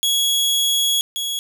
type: tone pair in turn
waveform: sawtooth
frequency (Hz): 3340 / 3340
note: G#7 / G#7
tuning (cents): +9 / +9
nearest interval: unison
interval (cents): 0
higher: neither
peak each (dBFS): -13 / -19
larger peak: first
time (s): 0.03-1.01 / 1.16-1.39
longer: first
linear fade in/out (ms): 0
effects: none